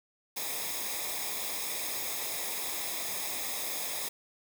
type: noise with comb filter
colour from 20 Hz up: white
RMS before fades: -35 dBFS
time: 0.36-4.09 s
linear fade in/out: 10 ms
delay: 0.68 ms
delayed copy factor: -0.7
effects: none